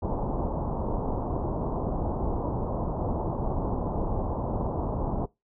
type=low-pass noise; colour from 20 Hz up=pink; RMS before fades=-29 dBFS; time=0.02-5.26 s; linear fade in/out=10 ms; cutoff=1000 Hz; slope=48 dB/octave; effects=noise-tail reverb RT60 0.2 s tail -22 dB re dry